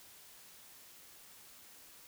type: silence
effects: white hiss -57 dBFS RMS until 2.07 s